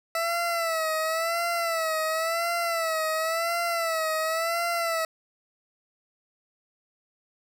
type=tone with vibrato; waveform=20% pulse; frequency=658 Hz; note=E5; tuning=3 cents flat; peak=-20 dBFS; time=0.15-5.05 s; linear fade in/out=2 ms; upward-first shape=sine; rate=0.94 Hz; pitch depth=73 cents each way; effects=none